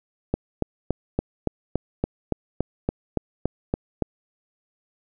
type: click train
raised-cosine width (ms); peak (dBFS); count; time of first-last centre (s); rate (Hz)
2; -8; 14; 0.34-4.023; 3.53
effects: none